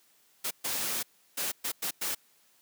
white noise bursts at uneven times, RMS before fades -32 dBFS, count 6, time 0.44-0.51 / 0.64-1.03 / 1.37-1.52 / 1.64-1.72 / 1.82-1.91 / 2.01-2.15 s, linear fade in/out 10 ms, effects white hiss -65 dBFS RMS until 2.61 s + high-pass 150 Hz 12 dB/octave

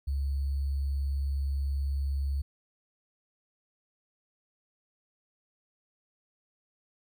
sine tone with sample-and-hold, 69.3 Hz, C#2, in tune, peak -27 dBFS, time 0.07-2.42 s, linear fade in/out 10 ms, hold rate 4410 Hz, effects none

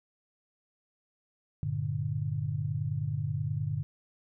sine chord, G minor, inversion none, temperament equal, 98 / 116.54 / 146.83 Hz, G2 / Bb2 / D3, 0 / 0 / 0 cents, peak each -35 / -34 / -32 dBFS, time 1.63-3.83 s, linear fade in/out 0 ms, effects none

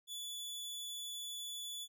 sawtooth tone, 3448 Hz, A7, 36 cents flat, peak -39 dBFS, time 0.07-1.88 s, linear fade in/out 50 ms, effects none

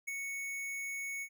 square tone with ADSR envelope, 2217 Hz, C#7, in tune, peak -34 dBFS, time 0.07-1.29 s, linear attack 16 ms, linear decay 6 ms, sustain -4 dB, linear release 68 ms, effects none

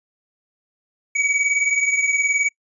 square beating tone pair, 2265 / 2284 Hz, C#7 / D7, +37 / -49 cents, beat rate 19 Hz, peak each -19 / -24 dBFS, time 1.15-2.49 s, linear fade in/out 10 ms, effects noise-tail reverb RT60 0.1 s tail -23 dB re dry + resampled to 22050 Hz

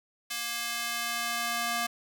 square tone with high-pass filter sweep, 235.4 Hz, A#3, 17 cents sharp, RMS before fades -32 dBFS, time 0.3-1.87 s, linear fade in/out 10 ms, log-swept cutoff 2300 to 860 Hz, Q 0.72, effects none

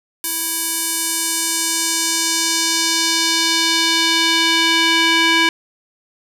square tone with band-pass filter sweep, 329.2 Hz, E4, 2 cents flat, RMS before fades -17 dBFS, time 0.24-5.49 s, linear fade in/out 2 ms, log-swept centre 12000 to 2600 Hz, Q 1.3, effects none

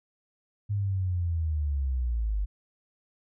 sine linear sweep, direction down, 103.83 to 48.01 Hz, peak -25 dBFS, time 0.69-2.46 s, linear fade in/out 20 ms, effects none

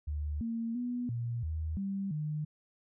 sine tone with pitch steps, 74.4 / 229.2 / 244.5 / 118.3 / 79.1 / 196 / 151.7 Hz, D2 / A#3 / B3 / A#2 / D#2 / G3 / D#3, +23 / -29 / -17 / +26 / +29 / 0 / -44 cents, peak -32 dBFS, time 0.07-2.45 s, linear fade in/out 10 ms, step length 340 ms, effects none

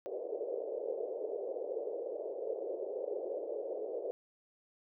white band-pass noise, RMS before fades -39 dBFS, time 0.06-4.11 s, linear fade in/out 0 ms, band 400 to 560 Hz, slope 48 dB/octave, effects none

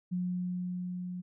sine tone with level ramp, 180 Hz, F#3, 47 cents flat, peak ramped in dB -29 to -36 dBFS, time 0.11-1.22 s, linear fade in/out 20 ms, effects none

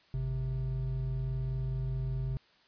triangle tone pair together, 51.99 / 131 Hz, G#1 / C3, +3 / +2 cents, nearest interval octave + major third, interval 1599 cents, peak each -34 / -30 dBFS, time 0.14-2.37 s, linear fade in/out 0 ms, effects white hiss -64 dBFS RMS until 2.67 s + resampled to 11025 Hz

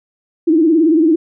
sine tone with vibrato, 321.2 Hz, E4, 45 cents flat, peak -8 dBFS, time 0.47-1.16 s, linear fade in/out 10 ms, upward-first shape sine, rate 18 Hz, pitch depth 110 cents each way, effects none

